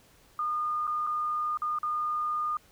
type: tone with dropouts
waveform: sine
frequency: 1219 Hz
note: D#6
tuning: 36 cents flat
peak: -27 dBFS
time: 0.39-2.57 s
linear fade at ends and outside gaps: 2 ms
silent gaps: 0.87-0.876 / 1.067-1.071 / 1.573-1.619 / 1.787-1.831 s
effects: pink hiss -60 dBFS RMS until 2.71 s